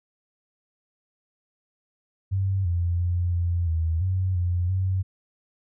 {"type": "tone with pitch steps", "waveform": "sine", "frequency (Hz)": [96.4, 86.6, 87.9, 86.5, 81.3, 93.3, 88.4, 94.1], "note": ["G2", "F2", "F2", "F2", "E2", "F#2", "F2", "F#2"], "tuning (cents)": [-28, -14, 12, -16, -23, 15, 22, 30], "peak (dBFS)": -21, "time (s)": [2.31, 5.03], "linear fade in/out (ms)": 20, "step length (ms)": 340, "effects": []}